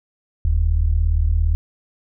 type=tone pair together; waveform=sine; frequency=41.43 / 78.8 Hz; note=E1 / D#2; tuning=+9 / +23 cents; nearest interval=major seventh; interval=1114 cents; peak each=-17 dBFS; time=0.45-1.55 s; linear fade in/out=0 ms; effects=none